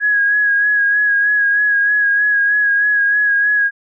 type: tone with vibrato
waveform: sine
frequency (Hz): 1659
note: G#6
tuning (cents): -2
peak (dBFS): -11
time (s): 0-3.71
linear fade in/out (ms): 50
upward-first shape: sine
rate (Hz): 3.2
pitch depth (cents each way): 28
effects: none